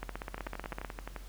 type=two click trains; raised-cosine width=0.5 ms; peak=-24 / -22 dBFS; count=10 / 14; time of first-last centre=0.38-1.163 / 0.03-0.848 s; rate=11.5 / 15.9 Hz; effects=added 45 Hz sine -44 dBFS peak until 1.28 s + pink hiss -56 dBFS RMS until 1.28 s